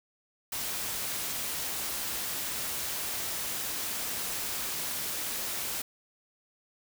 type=noise; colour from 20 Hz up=white; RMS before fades=-34 dBFS; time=0.52-5.82 s; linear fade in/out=5 ms; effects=none